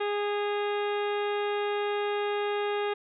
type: harmonic tone with a mistuned harmonic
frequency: 411.6 Hz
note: G#4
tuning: 16 cents flat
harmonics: 1 / 2 / 3 / 4 / 5 / 6 / 7 / 8 / 9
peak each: -28 / -34 / -38 / -40 / -42 / -44 / -45 / -46 / -47 dBFS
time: 0-2.94 s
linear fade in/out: 10 ms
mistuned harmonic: 7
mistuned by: -50 cents
effects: none